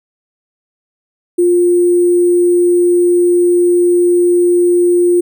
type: tone with sample-and-hold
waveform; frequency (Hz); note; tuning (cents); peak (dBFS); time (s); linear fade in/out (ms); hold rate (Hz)
sine; 352.1; F4; +14; -7; 1.38-5.21; 10; 8820
effects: none